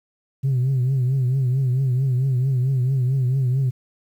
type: tone with vibrato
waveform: sine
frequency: 130 Hz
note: C3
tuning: 11 cents flat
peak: -15 dBFS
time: 0.43-3.71 s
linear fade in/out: 20 ms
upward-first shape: triangle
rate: 4.5 Hz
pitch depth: 110 cents each way
effects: tanh soft clip ceiling -15 dBFS + 9-bit